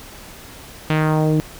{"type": "tone with low-pass filter sweep", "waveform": "sawtooth", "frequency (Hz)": 155.56, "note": "D#3", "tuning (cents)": 0, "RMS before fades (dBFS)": -17, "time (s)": [0.9, 1.4], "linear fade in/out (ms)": 0, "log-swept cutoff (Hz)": [3000, 320], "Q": 1.7, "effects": ["pink hiss -39 dBFS RMS until 1.59 s"]}